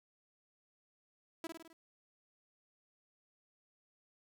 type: tone with echo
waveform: sawtooth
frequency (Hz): 328.1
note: E4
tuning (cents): -8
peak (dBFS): -35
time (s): 1.44-1.47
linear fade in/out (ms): 2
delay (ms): 52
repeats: 5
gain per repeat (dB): -4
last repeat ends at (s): 1.73
effects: 12-bit